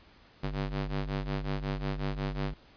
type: ring-modulated tone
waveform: sawtooth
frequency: 98.1 Hz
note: G2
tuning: 2 cents sharp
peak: -24 dBFS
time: 0.43-2.54 s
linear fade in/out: 10 ms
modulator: 51.8 Hz
effects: pink hiss -58 dBFS RMS until 2.76 s + resampled to 11025 Hz